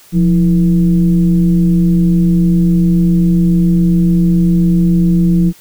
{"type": "tone with frequency modulation", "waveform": "sine", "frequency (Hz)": 174.61, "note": "F3", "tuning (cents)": 0, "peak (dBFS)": -7, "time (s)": [0.12, 5.53], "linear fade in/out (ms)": 50, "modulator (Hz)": 151, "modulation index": 0.58, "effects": ["white hiss -43 dBFS RMS until 5.6 s"]}